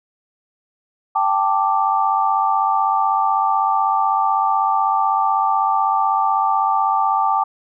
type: chord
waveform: sine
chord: G suspended second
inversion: none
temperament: equal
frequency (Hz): 784 / 880 / 1174.7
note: G5 / A5 / D6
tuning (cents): 0 / 0 / 0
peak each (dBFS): -19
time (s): 1.15-7.44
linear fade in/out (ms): 10
effects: none